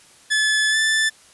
sawtooth tone with pitch glide, 1726 to 1759.2 Hz, A6 to A6, -34 to -1 cents, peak -13 dBFS, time 0.3-1.1 s, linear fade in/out 20 ms, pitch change +33 cents, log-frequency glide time 0.7-0.77 s, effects white hiss -50 dBFS RMS until 1.33 s + resampled to 24000 Hz

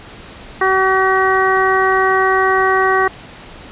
harmonic tone, 380 Hz, F#4, 46 cents sharp, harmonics 1 / 2 / 3 / 4 / 5, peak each -16 / -18 / -16 / -20 / -18 dBFS, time 0.61-3.08 s, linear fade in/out 5 ms, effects pink hiss -36 dBFS RMS until 3.71 s + resampled to 8000 Hz

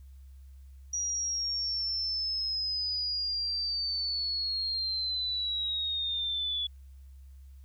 sine linear sweep, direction down, 5780 to 3412 Hz, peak -29 dBFS, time 0.93-6.67 s, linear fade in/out 5 ms, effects added 67 Hz sine -47 dBFS peak until 7.64 s + white hiss -72 dBFS RMS until 7.64 s

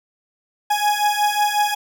40% pulse beating tone pair, 830.6 / 836.1 Hz, G#5 / G#5, 0 / +11 cents, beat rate 5.5 Hz, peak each -18 / -20 dBFS, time 0.7-1.75 s, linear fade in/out 10 ms, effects none

